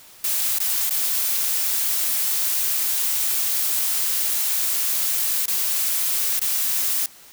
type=noise with dropouts; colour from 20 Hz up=blue; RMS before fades=-22 dBFS; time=0.24-7.06 s; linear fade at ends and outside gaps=2 ms; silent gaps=0.586-0.602 / 0.896-0.907 / 5.458-5.48 / 6.394-6.415 s; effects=white hiss -47 dBFS RMS until 7.32 s